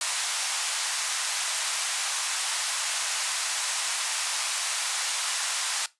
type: band-pass noise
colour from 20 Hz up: white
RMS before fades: -29 dBFS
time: 0.01-5.86 s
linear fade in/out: 2 ms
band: 760 to 9900 Hz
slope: 24 dB/octave
effects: noise-tail reverb RT60 0.2 s tail -18 dB re dry + resampled to 24000 Hz

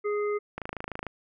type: harmonic tone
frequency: 415.3 Hz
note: G#4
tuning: in tune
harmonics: 1 / 3 / 5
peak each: -26 / -36 / -40 dBFS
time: 0.04-0.39 s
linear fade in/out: 20 ms
type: click train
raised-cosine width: 0.5 ms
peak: -19 dBFS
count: 14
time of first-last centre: 0.58-1.067 s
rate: 26.7 Hz
effects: none

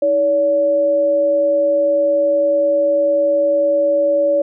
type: tone pair together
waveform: sine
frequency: 319.6 / 569.5 Hz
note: D#4 / C#5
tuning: +47 / +47 cents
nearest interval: minor seventh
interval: 1000 cents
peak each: -24 / -12 dBFS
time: 0.02-4.42 s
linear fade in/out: 5 ms
effects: none

